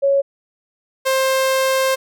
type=tone pair in turn; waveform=sine / sawtooth; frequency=554.4 / 528.5 Hz; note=C#5 / C5; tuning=0 / +17 cents; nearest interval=minor second; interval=83 cents; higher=first; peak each=-12 / -11 dBFS; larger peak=second; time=0.02-0.22 / 1.05-1.96 s; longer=second; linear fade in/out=20 ms; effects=none